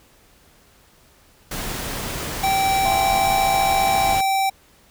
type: noise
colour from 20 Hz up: pink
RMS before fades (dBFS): -28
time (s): 1.51-4.21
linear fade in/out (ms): 5
type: tone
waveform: square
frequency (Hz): 776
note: G5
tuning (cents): -18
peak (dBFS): -18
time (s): 2.43-4.5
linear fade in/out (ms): 10
type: chord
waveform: triangle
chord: E augmented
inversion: none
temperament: equal with one note detuned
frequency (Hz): 676.2 / 830.6 / 1046.5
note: E5 / G#5 / B#5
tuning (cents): +44 / 0 / 0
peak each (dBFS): -24 / -25 / -30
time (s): 2.85-4.15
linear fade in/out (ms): 2
effects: pink hiss -54 dBFS RMS until 4.9 s